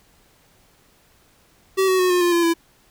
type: tone with pitch steps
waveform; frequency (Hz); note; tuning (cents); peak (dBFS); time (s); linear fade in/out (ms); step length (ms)
square; 382.8 / 374.3 / 365.9 / 357.8 / 349.8 / 342 / 334.4; G4 / F#4 / F#4 / F4 / F4 / F4 / E4; -41 / +20 / -19 / +42 / +3 / -36 / +25; -16; 1.77-2.54; 20; 110
effects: pink hiss -57 dBFS RMS until 2.9 s